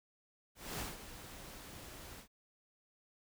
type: noise with ADSR envelope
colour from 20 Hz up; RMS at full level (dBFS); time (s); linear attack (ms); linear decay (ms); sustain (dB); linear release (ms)
pink; -40; 0.55-2.28; 240; 170; -11; 100
effects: none